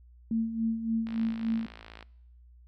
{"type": "tone with tremolo", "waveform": "sine", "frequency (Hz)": 225.8, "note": "A3", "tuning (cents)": 45, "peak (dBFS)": -24, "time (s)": [0.31, 1.66], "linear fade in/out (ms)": 2, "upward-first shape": "sine", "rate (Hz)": 3.5, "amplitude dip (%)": 60}
{"type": "click train", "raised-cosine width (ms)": 0.3, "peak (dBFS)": -29, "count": 54, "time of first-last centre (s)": [1.07, 2.027], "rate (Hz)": 55.4}
{"effects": ["noise-tail reverb RT60 0.9 s tail -24 dB re dry", "added 60 Hz sine -52 dBFS peak until 2.67 s"]}